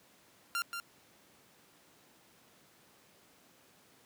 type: tone with echo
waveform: sawtooth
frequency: 1387 Hz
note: F6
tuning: 12 cents flat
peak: -28 dBFS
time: 0.55-0.62 s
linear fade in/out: 0 ms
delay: 180 ms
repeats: 1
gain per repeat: -6 dB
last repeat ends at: 0.8 s
effects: pink hiss -63 dBFS RMS until 4.05 s + high-pass 150 Hz 12 dB/octave